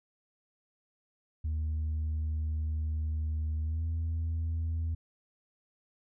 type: tone with pitch glide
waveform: sine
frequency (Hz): 77.78 to 81.65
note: D#2 to E2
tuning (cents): 0 to -16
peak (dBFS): -27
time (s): 1.44-4.95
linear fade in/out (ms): 10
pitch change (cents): +84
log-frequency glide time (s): 3.63-3.84
effects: tanh soft clip ceiling -28 dBFS